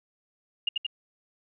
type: tone with echo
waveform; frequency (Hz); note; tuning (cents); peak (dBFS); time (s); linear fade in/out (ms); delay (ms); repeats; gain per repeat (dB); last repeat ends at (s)
sine; 2839; F7; +28; -22; 0.67-0.69; 5; 88; 2; -2; 0.866
effects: none